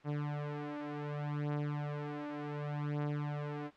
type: beating tone pair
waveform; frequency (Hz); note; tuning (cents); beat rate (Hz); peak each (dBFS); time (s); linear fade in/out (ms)
sawtooth; 146.83 / 147.5; D3 / D3; 0 / +8; 0.67; -35 / -35; 0.04-3.71; 50
effects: white hiss -60 dBFS RMS until 3.76 s + low-pass 2000 Hz 12 dB/octave